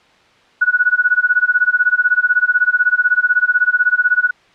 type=tone with tremolo; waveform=sine; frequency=1470 Hz; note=F#6; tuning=12 cents flat; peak=-7 dBFS; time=0.61-4.31 s; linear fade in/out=10 ms; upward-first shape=sine; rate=16 Hz; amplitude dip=95%; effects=white hiss -50 dBFS RMS until 4.54 s + low-pass 3000 Hz 12 dB/octave